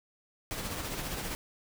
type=noise with tremolo; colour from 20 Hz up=pink; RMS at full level=-35 dBFS; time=0.51-1.35 s; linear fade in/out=0 ms; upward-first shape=sine; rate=15 Hz; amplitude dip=40%; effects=none